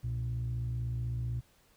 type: tone pair together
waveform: sine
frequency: 63 / 118.93 Hz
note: B1 / A#2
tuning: +35 / +35 cents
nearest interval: major seventh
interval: 1100 cents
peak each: -36 / -31 dBFS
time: 0.03-1.41 s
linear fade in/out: 20 ms
effects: tanh soft clip ceiling -28 dBFS + pink hiss -66 dBFS RMS until 1.76 s